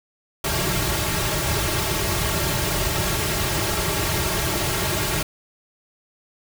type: noise with comb filter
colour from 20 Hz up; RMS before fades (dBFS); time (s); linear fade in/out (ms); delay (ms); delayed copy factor
pink; -23; 0.44-5.23; 5; 4; -0.85
effects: none